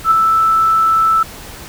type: tone with ADSR envelope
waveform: sine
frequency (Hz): 1318.5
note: E6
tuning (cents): 0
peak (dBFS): -5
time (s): 0.04-1.23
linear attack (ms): 72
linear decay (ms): 7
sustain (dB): -4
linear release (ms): 4
effects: pink hiss -33 dBFS RMS until 1.68 s